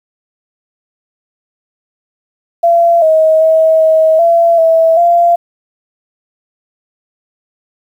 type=tone with pitch steps; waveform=sine; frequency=681 / 634 / 641 / 637 / 676 / 653 / 689 Hz; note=F5 / D#5 / E5 / D#5 / E5 / E5 / F5; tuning=-44 / +32 / -49 / +41 / +43 / -17 / -24 cents; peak=-5 dBFS; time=2.63-5.36 s; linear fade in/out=10 ms; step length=390 ms; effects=7-bit